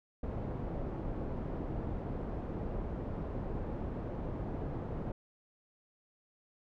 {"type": "low-pass noise", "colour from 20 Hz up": "pink", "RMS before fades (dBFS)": -38, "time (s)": [0.23, 5.12], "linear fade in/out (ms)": 5, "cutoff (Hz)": 610, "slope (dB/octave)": 12, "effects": []}